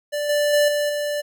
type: tone with level steps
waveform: square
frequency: 587.3 Hz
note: D5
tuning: in tune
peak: -23 / -18 / -15 / -20 / -23 dBFS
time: 0.12-1.22 s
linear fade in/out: 20 ms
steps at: 0.29 / 0.53 / 0.68 / 0.89 s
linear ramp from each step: 5 ms
effects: none